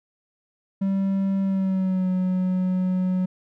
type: tone with pitch glide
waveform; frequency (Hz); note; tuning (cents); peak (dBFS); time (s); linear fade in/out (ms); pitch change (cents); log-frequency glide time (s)
triangle; 194.3 to 184.35; G3 to F#3; -15 to -6; -18; 0.81-3.26; 10; -91; 1.42-2.09
effects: none